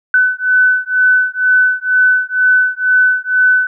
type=beating tone pair; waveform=sine; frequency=1504 / 1506.1 Hz; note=F#6 / F#6; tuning=+28 / +30 cents; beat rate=2.1 Hz; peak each=-12 dBFS; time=0.14-3.67 s; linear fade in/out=2 ms; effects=none